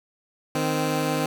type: tone pair together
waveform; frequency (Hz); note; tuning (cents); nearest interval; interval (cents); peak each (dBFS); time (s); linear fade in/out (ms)
15% pulse; 154.8 / 260.3; D#3 / C4; -9 / -9; major sixth; 900; -19 / -19; 0.55-1.26; 2
effects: none